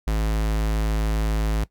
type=tone; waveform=square; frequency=53.7 Hz; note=A1; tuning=41 cents flat; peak=-21 dBFS; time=0.07-1.64 s; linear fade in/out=5 ms; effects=noise-tail reverb RT60 0.1 s tail -17 dB re dry